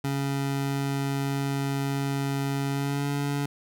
25% pulse tone with pitch glide, 138.59 to 142.16 Hz, C#3 to C#3, 0 to +44 cents, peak -22 dBFS, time 0.04-3.46 s, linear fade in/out 5 ms, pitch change +44 cents, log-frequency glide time 2.69-3.08 s, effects none

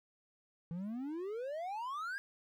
triangle exponential sweep, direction up, 162.8 to 1656 Hz, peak -36 dBFS, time 0.71-2.18 s, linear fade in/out 0 ms, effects 13-bit

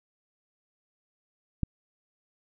click, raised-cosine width 5 ms, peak -14 dBFS, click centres 1.633 s, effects none

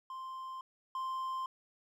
triangle tone pair in turn, 1046.5 / 1046.5 Hz, C6 / C6, 0 / 0 cents, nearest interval unison, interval 0 cents, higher neither, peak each -39 / -33 dBFS, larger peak second, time 0.1-0.61 / 0.95-1.46 s, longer neither, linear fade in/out 2 ms, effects none

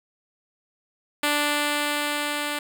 5% pulse tone with level ramp, 293.7 Hz, D4, in tune, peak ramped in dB -9 to -15 dBFS, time 1.23-2.59 s, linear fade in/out 5 ms, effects none

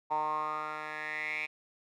10% pulse tone with band-pass filter sweep, 153.4 Hz, D#3, 24 cents flat, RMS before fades -35 dBFS, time 0.1-1.47 s, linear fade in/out 20 ms, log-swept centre 900 to 2400 Hz, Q 7.3, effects none

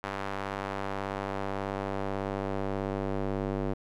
square tone with band-pass filter sweep, 49.14 Hz, G1, 5 cents sharp, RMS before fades -33 dBFS, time 0.03-3.74 s, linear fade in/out 10 ms, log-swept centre 1200 to 400 Hz, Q 0.86, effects none

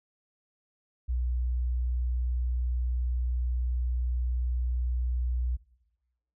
sine tone, 61.4 Hz, B1, 9 cents flat, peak -25 dBFS, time 1.08-5.57 s, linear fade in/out 20 ms, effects noise-tail reverb RT60 1.0 s tail -21 dB re dry + tanh soft clip ceiling -21 dBFS

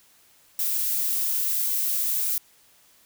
violet noise, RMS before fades -25 dBFS, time 0.59-2.38 s, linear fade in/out 2 ms, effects white hiss -58 dBFS RMS until 3.05 s

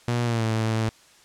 sawtooth tone with pitch glide, 120 to 111.32 Hz, B2 to A2, -49 to +21 cents, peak -18 dBFS, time 0.08-0.89 s, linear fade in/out 0 ms, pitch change -130 cents, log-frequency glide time 0.24-0.45 s, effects white hiss -54 dBFS RMS until 1.24 s + low-pass 8000 Hz 12 dB/octave

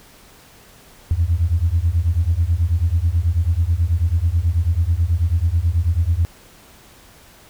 sine beating tone pair, 80 / 89.2 Hz, D#2 / F2, +49 / +37 cents, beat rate 9.2 Hz, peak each -17 dBFS, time 1.11-6.25 s, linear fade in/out 0 ms, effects tanh soft clip ceiling -8 dBFS + pink hiss -47 dBFS RMS until 7.49 s

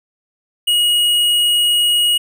sine tone with hard clipping, 2892 Hz, F#7, 40 cents flat, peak -13 dBFS, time 0.67-2.18 s, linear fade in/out 10 ms, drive 11 dB, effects none

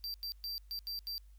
square tone bursts at uneven times, 4699 Hz, D8, in tune, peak -38 dBFS, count 6, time 0.04-0.14 / 0.23-0.32 / 0.44-0.58 / 0.71-0.79 / 0.87-0.99 / 1.07-1.18 s, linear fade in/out 0 ms, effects added 50 Hz sine -54 dBFS peak until 1.38 s + white hiss -75 dBFS RMS until 1.38 s

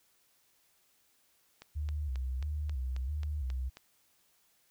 click train, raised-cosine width 0.2 ms, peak -30 dBFS, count 9, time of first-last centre 1.62-3.771 s, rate 3.72 Hz
sine tone with vibrato, 69.3 Hz, C#2, in tune, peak -32 dBFS, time 1.75-3.7 s, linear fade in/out 20 ms, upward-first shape square, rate 1.5 Hz, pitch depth 130 cents each way
effects white hiss -70 dBFS RMS until 4.7 s

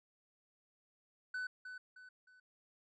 triangle tone with echo, 1500 Hz, F#6, 23 cents sharp, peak -36 dBFS, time 1.34-1.47 s, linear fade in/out 5 ms, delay 310 ms, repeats 3, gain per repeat -8 dB, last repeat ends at 2.4 s, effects resampled to 16000 Hz

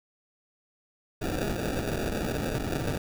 violet noise with sample-and-hold, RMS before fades -30 dBFS, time 1.21-2.98 s, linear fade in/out 10 ms, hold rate 1050 Hz, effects none

